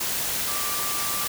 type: tone in noise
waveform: sine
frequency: 1174.7 Hz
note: D6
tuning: in tune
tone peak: -33 dBFS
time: 0.48-1.27 s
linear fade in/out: 10 ms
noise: white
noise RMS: -27 dBFS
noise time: 0-1.28 s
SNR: -9 dB
effects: none